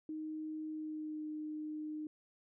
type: tone with pitch glide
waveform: sine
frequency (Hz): 311.1 to 306.1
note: D#4 to D#4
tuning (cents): 0 to -28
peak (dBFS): -39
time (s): 0.09-2.07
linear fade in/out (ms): 2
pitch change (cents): -28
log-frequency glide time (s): 0.69-1.27
effects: none